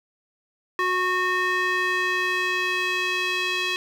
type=tone with band-pass filter sweep; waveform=square; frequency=366.1 Hz; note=F#4; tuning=18 cents flat; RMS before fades=-24 dBFS; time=0.79-3.76 s; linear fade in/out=0 ms; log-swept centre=1500 to 2900 Hz; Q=2.1; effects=8-bit